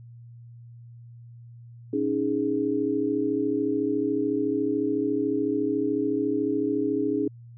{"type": "chord", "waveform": "sine", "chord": "C# suspended second", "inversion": "none", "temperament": "equal", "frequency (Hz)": [277.2, 311.1, 415.3], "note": ["C#4", "D#4", "G#4"], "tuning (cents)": [0, 0, 0], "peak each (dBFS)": -27, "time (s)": [1.93, 7.28], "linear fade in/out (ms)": 5, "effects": ["added 118 Hz sine -43 dBFS peak until 7.57 s"]}